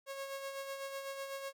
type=tone with tremolo; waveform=sawtooth; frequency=547 Hz; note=C#5; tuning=23 cents flat; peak=-35 dBFS; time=0.06-1.53 s; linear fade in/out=50 ms; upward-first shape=sine; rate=8 Hz; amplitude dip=45%; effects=none